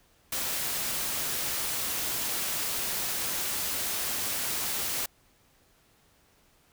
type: noise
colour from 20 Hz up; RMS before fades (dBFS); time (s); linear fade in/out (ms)
white; -31; 0.32-5.06; 5
effects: pink hiss -64 dBFS RMS until 6.72 s